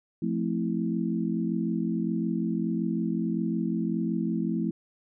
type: chord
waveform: sine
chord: F major seventh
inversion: none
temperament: equal with one note detuned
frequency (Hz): 174.61 / 220 / 261.6 / 328.5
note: F3 / A3 / C4 / E4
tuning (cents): 0 / 0 / 0 / -6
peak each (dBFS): -30 / -29 / -34 / -32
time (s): 0.22-4.71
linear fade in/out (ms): 5
effects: none